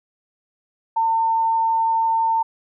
sine tone, 903 Hz, A5, 45 cents sharp, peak -16 dBFS, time 0.96-2.43 s, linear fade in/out 10 ms, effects none

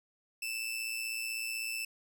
sawtooth tone with amplitude modulation, 2648 Hz, E7, 7 cents sharp, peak -29 dBFS, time 0.42-1.85 s, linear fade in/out 5 ms, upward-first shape sine, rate 116 Hz, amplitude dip 55%, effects none

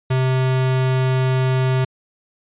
square tone, 130 Hz, C3, 11 cents flat, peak -16 dBFS, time 0.1-1.85 s, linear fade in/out 10 ms, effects resampled to 8000 Hz

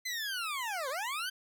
20% pulse linear two-way sweep, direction down then up, 2061 to 497.3 to 1583 Hz, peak -29 dBFS, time 0.05-1.3 s, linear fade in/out 10 ms, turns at 0.89 s, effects none

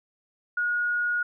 sine tone, 1444 Hz, F#6, 43 cents flat, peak -23 dBFS, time 0.57-1.23 s, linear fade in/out 5 ms, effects none

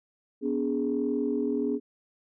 sine chord, G# diminished, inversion first, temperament equal with one note detuned, 246.9 / 288.1 / 415.3 Hz, B3 / D4 / G#4, 0 / -33 / 0 cents, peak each -29 dBFS, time 0.41-1.8 s, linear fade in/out 50 ms, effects tanh soft clip ceiling -16 dBFS

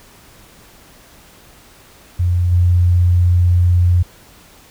sine tone with level steps, 88.4 Hz, F2, 22 cents sharp, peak -12 / -9 dBFS, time 2.19-4.03 s, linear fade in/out 10 ms, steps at 2.51 s, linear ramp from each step 20 ms, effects pink hiss -45 dBFS RMS until 4.7 s

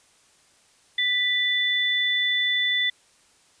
sine tone pair together, 1975.5 / 3496 Hz, B6 / A7, 0 / -12 cents, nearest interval minor seventh, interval 988 cents, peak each -23 dBFS, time 0.98-2.9 s, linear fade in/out 5 ms, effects white hiss -59 dBFS RMS until 3.6 s + resampled to 22050 Hz

